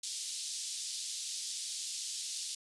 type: band-pass noise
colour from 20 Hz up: pink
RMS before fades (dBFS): -40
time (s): 0.03-2.55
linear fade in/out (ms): 5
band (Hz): 3900 to 9600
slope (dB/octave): 24
effects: resampled to 24000 Hz